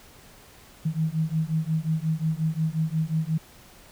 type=beating tone pair; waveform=sine; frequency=156.3 / 161.9 Hz; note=D#3 / E3; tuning=+8 / -31 cents; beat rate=5.6 Hz; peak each=-26 dBFS; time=0.85-3.38 s; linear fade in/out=10 ms; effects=pink hiss -51 dBFS RMS until 3.91 s